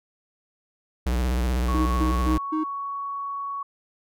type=tone with vibrato; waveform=square; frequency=61.74 Hz; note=B1; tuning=in tune; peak=-22 dBFS; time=1.06-2.38 s; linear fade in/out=5 ms; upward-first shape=square; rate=16 Hz; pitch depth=91 cents each way
type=tone with pitch glide; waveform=sine; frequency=1108.7 to 1117.7 Hz; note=C#6 to C#6; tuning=0 to +14 cents; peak=-28 dBFS; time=1.68-3.63 s; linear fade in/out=5 ms; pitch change=+14 cents; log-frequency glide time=2.01-2.94 s
type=tone bursts; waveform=triangle; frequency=312.8 Hz; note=D#4; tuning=9 cents sharp; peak=-21 dBFS; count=4; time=1.74-2.64 s; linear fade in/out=10 ms; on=120 ms; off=140 ms
effects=none